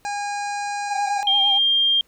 harmonic tone, 816 Hz, G#5, 31 cents flat, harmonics 1 / 2 / 3 / 5 / 6 / 7 / 8 / 9 / 10, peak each -25 / -33 / -36 / -40 / -43 / -42 / -45 / -43 / -45 dBFS, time 0.05-1.23 s, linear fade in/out 0 ms
triangle tone with vibrato, 800 Hz, G5, 35 cents sharp, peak -22 dBFS, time 0.88-1.59 s, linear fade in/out 20 ms, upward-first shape triangle, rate 8.8 Hz, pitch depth 68 cents each way
sine tone, 3200 Hz, G7, 35 cents sharp, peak -15 dBFS, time 1.27-2.01 s, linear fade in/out 2 ms
effects pink hiss -60 dBFS RMS until 2.07 s

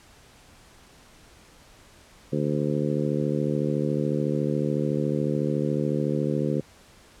harmonic tone, 73.9 Hz, D2, 11 cents sharp, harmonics 2 / 3 / 4 / 5 / 6 / 7, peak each -27 / -29 / -30 / -31 / -32 / -32 dBFS, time 2.32-6.61 s, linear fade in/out 10 ms, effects pink hiss -53 dBFS RMS until 7.2 s + low-pass 10000 Hz 12 dB/octave

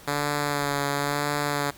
5% pulse tone with vibrato, 144 Hz, D3, 34 cents flat, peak -13 dBFS, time 0.07-1.71 s, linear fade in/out 10 ms, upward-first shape sine, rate 0.98 Hz, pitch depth 24 cents each way, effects pink hiss -48 dBFS RMS until 1.77 s

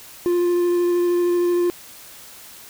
triangle tone with vibrato, 350.8 Hz, F4, 8 cents sharp, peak -14 dBFS, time 0.26-1.7 s, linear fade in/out 0 ms, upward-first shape sine, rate 13 Hz, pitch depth 10 cents each way, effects white hiss -42 dBFS RMS until 2.69 s

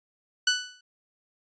15% pulse tone with exponential decay, 1488 Hz, F#6, 9 cents sharp, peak -11 dBFS, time 0.47-0.81 s, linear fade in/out 5 ms, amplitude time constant 72 ms, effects resampled to 16000 Hz

